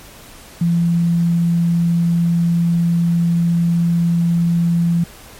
sine tone, 170 Hz, F3, 46 cents flat, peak -12 dBFS, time 0.61-5.04 s, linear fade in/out 5 ms, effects pink hiss -40 dBFS RMS until 5.39 s + MP3 64 kbps

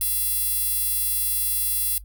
10% pulse tone with high-pass filter, 680 Hz, F5, 46 cents flat, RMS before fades -24 dBFS, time 0.01-1.98 s, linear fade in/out 2 ms, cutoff 12000 Hz, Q 0.93, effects noise-tail reverb RT60 0.1 s tail -17 dB re dry + added 50 Hz sine -39 dBFS peak until 2.04 s

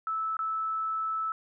sine tone with dropouts, 1310 Hz, E6, 11 cents flat, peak -28 dBFS, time 0.07-1.32 s, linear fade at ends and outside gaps 1 ms, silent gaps 0.368-0.391 s, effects none

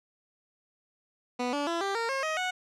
15% pulse tone with pitch steps, 246.9 / 288.6 / 337.3 / 394.2 / 460.7 / 538.5 / 629.4 / 735.6 Hz, B3 / D4 / E4 / G4 / A#4 / C5 / D#5 / F#5, 0 / -30 / +40 / +10 / -20 / +50 / +20 / -10 cents, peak -22 dBFS, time 1.39-2.51 s, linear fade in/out 10 ms, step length 140 ms, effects low-pass 6000 Hz 12 dB/octave

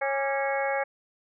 harmonic tone with a mistuned harmonic, 274.5 Hz, C#4, 17 cents flat, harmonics 2 / 3 / 4 / 5 / 6 / 7 / 8, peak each -28 / -30 / -39 / -40 / -34 / -38 / -34 dBFS, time 0.01-0.84 s, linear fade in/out 10 ms, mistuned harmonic 4, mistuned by +110 cents, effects none

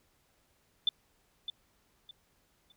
sine tone with echo, 3520 Hz, A7, in tune, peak -23 dBFS, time 0.87-0.89 s, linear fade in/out 2 ms, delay 610 ms, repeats 3, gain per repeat -11 dB, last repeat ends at 2.72 s, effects pink hiss -71 dBFS RMS until 2.76 s

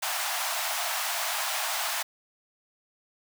pink high-pass noise, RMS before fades -30 dBFS, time 0.02-2.03 s, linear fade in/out 10 ms, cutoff 630 Hz, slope 96 dB/octave, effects none

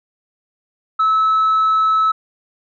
sine tone, 1300 Hz, E6, 24 cents flat, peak -10 dBFS, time 0.99-2.12 s, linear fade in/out 10 ms, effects tanh soft clip ceiling -10 dBFS

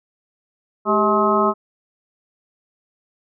harmonic tone with a mistuned harmonic, 212.6 Hz, G#3, 41 cents sharp, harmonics 1 / 2 / 3 / 4 / 5 / 6, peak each -22 / -20 / -22 / -25 / -20 / -20 dBFS, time 0.85-1.54 s, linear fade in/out 50 ms, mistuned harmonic 2, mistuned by -120 cents, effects none

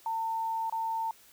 sine tone with dropouts, 900 Hz, A5, 39 cents sharp, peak -29 dBFS, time 0.06-1.11 s, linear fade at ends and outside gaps 2 ms, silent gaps 0.698-0.724 s, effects white hiss -58 dBFS RMS until 1.32 s

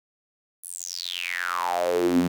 sawtooth tone with high-pass filter sweep, 88.4 Hz, F2, 22 cents sharp, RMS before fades -26 dBFS, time 0.63-2.28 s, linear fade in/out 10 ms, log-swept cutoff 11000 to 200 Hz, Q 8.4, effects none

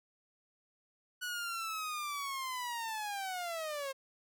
sawtooth linear sweep, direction down, 1480 to 530 Hz, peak -33 dBFS, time 1.21-3.93 s, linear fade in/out 20 ms, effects none

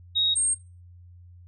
sine tone pair in turn, 3774 / 8531 Hz, A#7 / C9, +21 / +33 cents, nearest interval octave + major second, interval 1412 cents, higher second, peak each -20 dBFS, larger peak neither, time 0.15-0.35 / 0.35-0.55 s, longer neither, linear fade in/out 20 ms, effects noise-tail reverb RT60 0.3 s tail -21 dB re dry + added 88 Hz sine -46 dBFS peak until 1.47 s

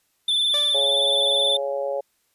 triangle tone with vibrato, 3520 Hz, A7, in tune, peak -17 dBFS, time 0.28-1.57 s, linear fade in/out 5 ms, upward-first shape triangle, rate 19 Hz, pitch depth 45 cents each way
sawtooth tone with exponential decay, 584 Hz, D5, 10 cents flat, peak -23 dBFS, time 0.54-1.05 s, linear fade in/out 1 ms, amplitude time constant 110 ms
harmonic tone, 139.2 Hz, C#3, 8 cents sharp, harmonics 3 / 4 / 5 / 6, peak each -32 / -24 / -34 / -36 dBFS, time 0.74-2.01 s, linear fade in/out 10 ms
effects white hiss -68 dBFS RMS until 2.34 s + resampled to 32000 Hz

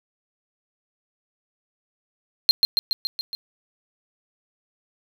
triangle tone with echo, 4186 Hz, C8, in tune, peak -9 dBFS, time 2.49-2.51 s, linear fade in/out 0 ms, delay 140 ms, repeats 6, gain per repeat -3 dB, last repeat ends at 3.35 s, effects none

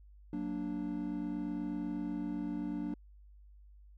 triangle chord, Gb augmented, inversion none, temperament equal, 185 / 233.1 / 293.7 Hz, Gb3 / Bb3 / D4, 0 / 0 / 0 cents, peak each -39 / -39 / -35 dBFS, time 0.33-2.94 s, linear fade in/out 2 ms, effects added 50 Hz sine -54 dBFS peak until 3.97 s

